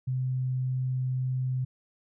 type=tone; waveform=sine; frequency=128.7 Hz; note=C3; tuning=28 cents flat; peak=-26 dBFS; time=0.07-1.65 s; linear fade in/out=10 ms; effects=none